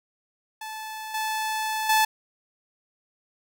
sawtooth tone with level steps, 871 Hz, A5, 18 cents flat, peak -30 / -22 / -14 dBFS, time 0.61-2.05 s, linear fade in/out 5 ms, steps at 1.14 / 1.89 s, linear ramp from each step 5 ms, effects none

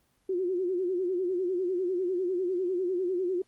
sine tone with vibrato, 364.7 Hz, F#4, 25 cents flat, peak -26 dBFS, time 0.29-3.42 s, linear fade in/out 5 ms, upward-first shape sine, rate 10 Hz, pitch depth 92 cents each way, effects pink hiss -70 dBFS RMS until 3.47 s + Opus 24 kbps

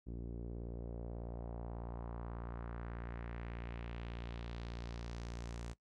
sawtooth tone with low-pass filter sweep, 58.27 Hz, A#1, in tune, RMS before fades -45 dBFS, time 0.06-5.74 s, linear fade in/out 20 ms, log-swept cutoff 320 to 7800 Hz, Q 1.7, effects noise-tail reverb RT60 0.1 s tail -18 dB re dry

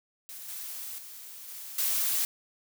blue noise with level steps, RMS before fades -43 / -39 / -45 / -42 / -28 dBFS, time 0.29-2.25 s, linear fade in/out 0 ms, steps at 0.48 / 0.98 / 1.48 / 1.78 s, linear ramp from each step 5 ms, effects none

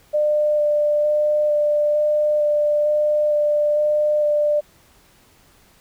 sine tone with vibrato, 597 Hz, D5, 28 cents sharp, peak -15 dBFS, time 0.13-4.61 s, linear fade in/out 20 ms, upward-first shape square, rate 1.1 Hz, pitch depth 9 cents each way, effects pink hiss -54 dBFS RMS until 5.8 s

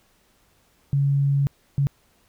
sine tone bursts at uneven times, 140 Hz, C#3, 18 cents sharp, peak -17 dBFS, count 2, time 0.93-1.47 / 1.78-1.87 s, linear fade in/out 0 ms, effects pink hiss -62 dBFS RMS until 2.28 s

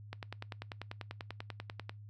click train, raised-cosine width 0.3 ms, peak -25 dBFS, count 19, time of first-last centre 0.13-1.895 s, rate 10.2 Hz, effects noise-tail reverb RT60 0.2 s tail -23 dB re dry + added 104 Hz sine -48 dBFS peak until 2.09 s

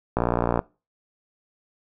click train, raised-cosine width 1 ms, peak -7 dBFS, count 26, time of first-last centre 0.17-0.592 s, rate 59.3 Hz, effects noise-tail reverb RT60 0.3 s tail -22 dB re dry

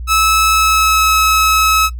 sawtooth tone with pitch glide, 1300 to 1290.3 Hz, E6 to E6, -24 to -37 cents, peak -6 dBFS, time 0.07-1.9 s, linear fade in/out 50 ms, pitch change -13 cents, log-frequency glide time 0.48-1.11 s, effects noise-tail reverb RT60 0.1 s tail -18 dB re dry + added 60 Hz sine -22 dBFS peak until 1.99 s

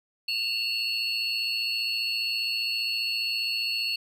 triangle tone cluster, 2689 / 2804 / 4390 Hz, E7 / F7 / C#8, +34 / +6 / -18 cents, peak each -31 / -31 / -27 dBFS, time 0.28-3.96 s, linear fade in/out 5 ms, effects resampled to 32000 Hz

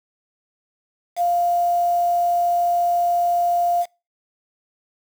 sine tone with quantisation, 698.5 Hz, F5, in tune, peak -16 dBFS, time 1.16-3.86 s, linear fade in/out 50 ms, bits 6, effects noise-tail reverb RT60 0.3 s tail -26 dB re dry

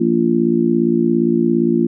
harmonic tone, 57.4 Hz, A#1, 26 cents flat, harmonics 3 / 4 / 5 / 6, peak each -21 / -16 / -21 / -16 dBFS, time 0-1.87 s, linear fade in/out 10 ms, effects none

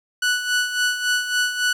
sawtooth tone with tremolo, 1480 Hz, F#6, in tune, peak -13 dBFS, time 0.22-1.73 s, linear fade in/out 5 ms, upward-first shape sine, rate 3.6 Hz, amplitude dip 65%, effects low-pass 10000 Hz 12 dB/octave + 8-bit

